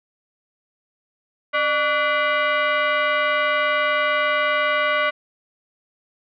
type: tone with frequency modulation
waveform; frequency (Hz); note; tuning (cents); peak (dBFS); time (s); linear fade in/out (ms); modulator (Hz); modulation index
sine; 271.1; C#4; -38; -17; 1.53-5.11; 20; 873; 2.5
effects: none